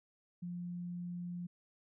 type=tone; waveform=sine; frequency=175.7 Hz; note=F3; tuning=11 cents sharp; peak=-39 dBFS; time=0.42-1.47 s; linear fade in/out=10 ms; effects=none